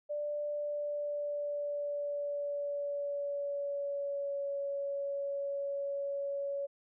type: tone with pitch glide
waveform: sine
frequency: 589 to 561.1 Hz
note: D5 to C#5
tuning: +5 to +21 cents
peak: -33 dBFS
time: 0.09-6.67 s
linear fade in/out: 20 ms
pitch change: -84 cents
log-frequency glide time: 0.42-4.6 s
effects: none